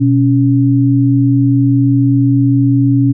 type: tone pair together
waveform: sine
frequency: 123.47 / 278.5 Hz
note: B2 / C#4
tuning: 0 / +8 cents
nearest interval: octave + major second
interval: 1408 cents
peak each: -10 dBFS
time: 0-3.13 s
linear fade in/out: 20 ms
effects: none